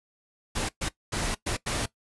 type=noise bursts at uneven times; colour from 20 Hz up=pink; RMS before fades=-29 dBFS; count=5; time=0.55-0.69 / 0.81-0.89 / 1.12-1.35 / 1.46-1.57 / 1.66-1.86 s; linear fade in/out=10 ms; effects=noise-tail reverb RT60 0.1 s tail -18 dB re dry + resampled to 24000 Hz